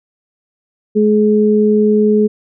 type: tone pair together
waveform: sine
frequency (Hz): 212.4 / 423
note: G#3 / G#4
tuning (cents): +39 / +32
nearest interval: octave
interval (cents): 1193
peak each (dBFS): -11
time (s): 0.95-2.28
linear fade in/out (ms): 20
effects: none

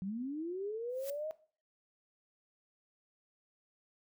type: linear sweep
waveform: sine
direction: up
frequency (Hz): 180 to 636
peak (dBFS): -36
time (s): 0.02-1.31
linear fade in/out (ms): 0
type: noise with exponential growth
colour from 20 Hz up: blue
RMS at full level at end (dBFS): -42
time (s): 0.89-1.1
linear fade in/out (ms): 1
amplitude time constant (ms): 44
effects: noise-tail reverb RT60 0.4 s tail -17 dB re dry

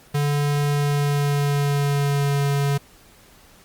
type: tone with pitch glide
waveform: square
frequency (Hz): 144.9 to 141.43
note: D3 to C#3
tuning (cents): -23 to +35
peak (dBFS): -19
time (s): 0.14-2.78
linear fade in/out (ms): 10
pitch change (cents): -42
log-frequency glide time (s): 0.66-2.44
effects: pink hiss -51 dBFS RMS until 3.64 s + Opus 48 kbps

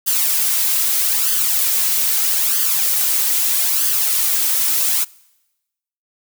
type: noise with flanger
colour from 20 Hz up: blue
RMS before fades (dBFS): -17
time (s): 0.06-5.05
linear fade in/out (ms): 20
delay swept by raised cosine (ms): 0.63 to 3.23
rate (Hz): 0.79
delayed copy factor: +0.6
effects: noise-tail reverb RT60 1.0 s tail -24 dB re dry

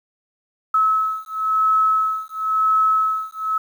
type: beating tone pair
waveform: sine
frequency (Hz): 1293 / 1293.97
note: E6 / E6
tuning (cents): -34 / -33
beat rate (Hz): 0.97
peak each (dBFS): -19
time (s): 0.74-3.58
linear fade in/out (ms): 5
effects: 8-bit

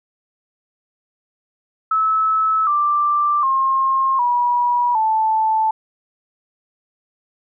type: tone with pitch steps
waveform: sine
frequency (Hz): 1300 / 1178.4 / 1068.2 / 968.3 / 877.7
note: E6 / D6 / C6 / B5 / A5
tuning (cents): -24 / +6 / +36 / -34 / -5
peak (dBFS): -14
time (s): 1.91-5.71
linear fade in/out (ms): 5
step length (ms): 760
effects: none

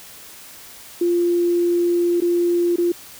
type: tone with dropouts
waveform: sine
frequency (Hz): 347.3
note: F4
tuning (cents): -10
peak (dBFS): -15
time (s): 1.01-2.92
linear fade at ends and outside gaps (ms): 5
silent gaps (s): 2.204-2.219 / 2.76-2.782
effects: white hiss -41 dBFS RMS until 3.19 s

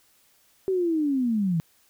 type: linear sweep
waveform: sine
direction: down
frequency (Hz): 387.5 to 156.7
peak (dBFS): -21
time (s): 0.68-1.6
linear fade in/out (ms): 0
effects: white hiss -62 dBFS RMS until 1.89 s

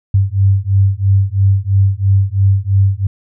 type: beating tone pair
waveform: sine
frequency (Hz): 96.4 / 99.4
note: G2 / G2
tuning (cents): -28 / +25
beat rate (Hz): 3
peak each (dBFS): -12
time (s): 0.14-3.07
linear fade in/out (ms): 5
effects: none

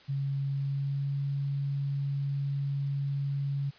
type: tone with pitch glide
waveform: sine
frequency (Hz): 138.3 to 139.83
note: C#3 to C#3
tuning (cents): -4 to +15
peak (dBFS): -28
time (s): 0.08-3.71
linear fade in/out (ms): 20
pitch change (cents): +19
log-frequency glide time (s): 0.52-1.13
effects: white hiss -56 dBFS RMS until 3.78 s + resampled to 11025 Hz

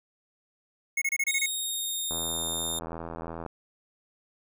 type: tone bursts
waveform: square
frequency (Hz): 2179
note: C#7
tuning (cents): -30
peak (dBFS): -25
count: 7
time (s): 0.97-1.461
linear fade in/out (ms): 5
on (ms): 47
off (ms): 27
type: tone with pitch glide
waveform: 15% pulse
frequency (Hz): 3729 to 3652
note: A#7 to A#7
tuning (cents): 0 to -36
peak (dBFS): -23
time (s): 1.28-2.79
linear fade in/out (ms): 2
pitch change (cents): -36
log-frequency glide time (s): 1.48-2.44
type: click train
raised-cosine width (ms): 1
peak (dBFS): -23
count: 113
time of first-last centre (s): 2.11-3.463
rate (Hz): 82.8
effects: none

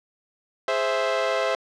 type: chord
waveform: sawtooth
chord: Ab augmented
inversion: none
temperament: equal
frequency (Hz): 415.3 / 523.3 / 659.3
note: Ab4 / C5 / E5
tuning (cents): 0 / 0 / 0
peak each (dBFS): -26 / -21 / -21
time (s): 0.68-1.55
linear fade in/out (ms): 2
effects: low-pass 4000 Hz 12 dB/octave

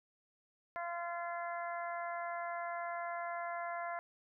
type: harmonic tone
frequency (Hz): 343.8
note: F4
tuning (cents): -27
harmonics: 2 / 3 / 4 / 5 / 6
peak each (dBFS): -40 / -44 / -46 / -48 / -50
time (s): 0.76-3.99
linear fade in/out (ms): 0
effects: none

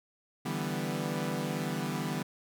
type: chord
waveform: sawtooth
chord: E minor seventh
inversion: third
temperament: equal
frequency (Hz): 146.83 / 164.81 / 196 / 246.9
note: D3 / E3 / G3 / B3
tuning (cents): 0 / 0 / 0 / 0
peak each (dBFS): -33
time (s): 0.45-2.23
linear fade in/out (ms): 10
effects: none

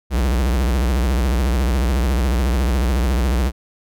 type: tone with vibrato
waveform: square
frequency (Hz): 63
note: B1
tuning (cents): +35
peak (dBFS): -16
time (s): 0.1-3.52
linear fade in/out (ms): 50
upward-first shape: triangle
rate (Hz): 14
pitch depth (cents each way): 240
effects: none

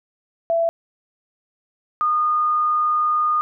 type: tone pair in turn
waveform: sine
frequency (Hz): 668 / 1224.4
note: E5 / D#6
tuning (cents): +23 / -28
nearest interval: minor seventh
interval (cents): 1049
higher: second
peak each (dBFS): -16 / -16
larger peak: neither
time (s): 0.5-0.69 / 2.01-3.41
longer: second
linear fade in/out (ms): 0
effects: none

